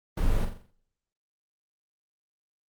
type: noise with echo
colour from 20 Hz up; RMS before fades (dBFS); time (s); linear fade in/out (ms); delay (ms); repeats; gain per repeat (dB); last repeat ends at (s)
brown; -26; 0.17-0.45; 5; 43; 6; -6; 0.708
effects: noise-tail reverb RT60 0.8 s tail -26 dB re dry + Opus 32 kbps